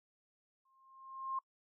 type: tone with exponential growth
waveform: sine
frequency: 1064 Hz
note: C6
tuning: 29 cents sharp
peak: -33 dBFS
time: 0.65-1.39 s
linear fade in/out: 5 ms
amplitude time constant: 160 ms
effects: noise-tail reverb RT60 0.1 s tail -24 dB re dry